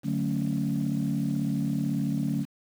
sine chord, D major seventh, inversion none, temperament equal with one note detuned, 146.83 / 185 / 220.9 / 277.2 Hz, D3 / F#3 / A3 / C#4, 0 / 0 / +7 / 0 cents, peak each -29 / -31 / -29 / -30 dBFS, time 0.03-2.46 s, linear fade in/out 50 ms, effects tanh soft clip ceiling -18 dBFS + 8-bit

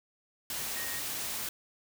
sine tone in noise, 1864.7 Hz, A#6, in tune, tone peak -41 dBFS, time 0.76-0.99 s, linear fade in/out 2 ms, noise white, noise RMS -36 dBFS, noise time 0.5-1.49 s, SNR -8 dB, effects none

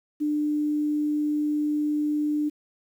sine tone, 298.6 Hz, D4, 29 cents sharp, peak -22 dBFS, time 0.2-2.5 s, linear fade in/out 20 ms, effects 9-bit

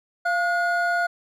triangle tone pair together, 694 / 1443.6 Hz, F5 / F#6, -11 / -43 cents, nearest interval octave + minor second, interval 1268 cents, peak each -21 dBFS, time 0.25-1.07 s, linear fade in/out 10 ms, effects none

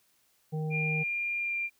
harmonic tone, 155.56 Hz, D#3, in tune, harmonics 1 / 3 / 5, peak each -30 / -39 / -45 dBFS, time 0.52-1.04 s, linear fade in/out 20 ms
sine tone with pitch glide, 2400 to 2383 Hz, D7 to D7, +37 to +25 cents, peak -29 dBFS, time 0.7-1.7 s, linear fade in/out 50 ms, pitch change -12 cents, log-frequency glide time 1.39-1.55 s
effects white hiss -69 dBFS RMS until 1.79 s

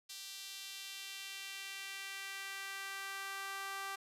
sawtooth tone with high-pass filter sweep, 391.3 Hz, G4, 3 cents flat, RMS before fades -45 dBFS, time 0.09-3.96 s, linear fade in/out 10 ms, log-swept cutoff 4100 to 1100 Hz, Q 1.5, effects resampled to 32000 Hz + 11-bit

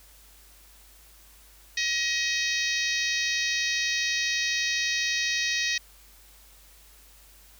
harmonic tone, 632 Hz, D#5, 27 cents sharp, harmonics 3 / 4 / 5 / 6 / 7 / 8 / 9 / 10, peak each -29 / -31 / -37 / -32 / -34 / -36 / -34 / -40 dBFS, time 1.77-5.78 s, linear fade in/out 5 ms, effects added 50 Hz sine -55 dBFS peak until 7.59 s + white hiss -55 dBFS RMS until 7.59 s

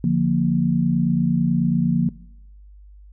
sine chord, Bb major, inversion first, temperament just, 145.68 / 174.81 / 233.1 Hz, D3 / F3 / Bb3, -14 / +2 / 0 cents, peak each -22 / -19 / -21 dBFS, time 0.04-2.09 s, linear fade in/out 2 ms, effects noise-tail reverb RT60 0.8 s tail -22 dB re dry + added 50 Hz sine -42 dBFS peak until 3.12 s

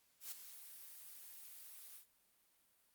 blue noise with ADSR envelope, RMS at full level -45 dBFS, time 0.2-2.06 s, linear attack 120 ms, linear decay 5 ms, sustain -10 dB, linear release 98 ms, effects white hiss -75 dBFS RMS until 2.94 s + Opus 48 kbps

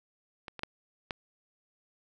clicks, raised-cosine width 0.3 ms, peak -24 / -25 / -16 / -17 dBFS, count 4, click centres 0.482 / 0.593 / 0.634 / 1.108 s, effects none

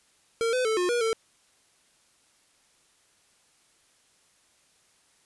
square tone with pitch steps, 458.4 / 506 / 440.2 / 358.5 / 479.5 / 448.3 Hz, A#4 / B4 / A4 / F4 / A#4 / A4, -29 / +42 / +1 / +45 / +49 / +32 cents, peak -24 dBFS, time 0.41-1.13 s, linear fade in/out 0 ms, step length 120 ms, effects white hiss -64 dBFS RMS until 5.25 s + resampled to 24000 Hz

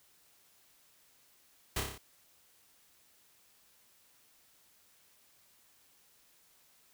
pink noise with echo, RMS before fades -33 dBFS, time 1.76-1.8 s, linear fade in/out 5 ms, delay 30 ms, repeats 6, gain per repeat -3 dB, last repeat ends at 1.98 s, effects white hiss -66 dBFS RMS until 6.93 s

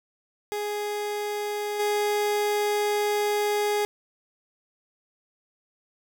30% pulse tone with level steps, 415.3 Hz, G#4, in tune, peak -25 / -20 dBFS, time 0.52-3.85 s, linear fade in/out 0 ms, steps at 1.79 s, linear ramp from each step 10 ms, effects none

